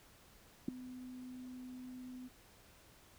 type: tone with ADSR envelope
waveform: sine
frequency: 253 Hz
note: B3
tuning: 42 cents sharp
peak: -27 dBFS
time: 0.68-2.29 s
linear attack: 5 ms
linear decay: 5 ms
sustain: -19 dB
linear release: 24 ms
effects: pink hiss -63 dBFS RMS until 3.18 s